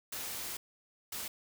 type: noise bursts at uneven times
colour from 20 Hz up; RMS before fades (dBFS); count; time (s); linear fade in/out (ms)
white; -40; 2; 0.12-0.57 / 1.12-1.28; 5
effects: none